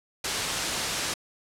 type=low-pass noise; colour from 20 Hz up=white; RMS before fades=-30 dBFS; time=0.24-1.14 s; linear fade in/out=5 ms; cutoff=7300 Hz; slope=12 dB/octave; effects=low-pass 12000 Hz 12 dB/octave